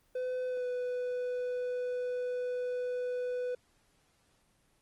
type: tone with pitch glide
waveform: triangle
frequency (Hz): 506 to 496.4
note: B4 to B4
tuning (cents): +42 to +9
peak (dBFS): -30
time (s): 0.15-3.55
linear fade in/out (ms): 5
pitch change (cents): -33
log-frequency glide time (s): 0.48-0.65
effects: pink hiss -70 dBFS RMS until 4.81 s + Opus 24 kbps